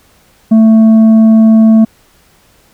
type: tone with tanh clipping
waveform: sine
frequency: 221.6 Hz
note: A3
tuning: 13 cents sharp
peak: -3 dBFS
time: 0.51-1.85 s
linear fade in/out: 10 ms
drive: 5 dB
effects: pink hiss -48 dBFS RMS until 2.73 s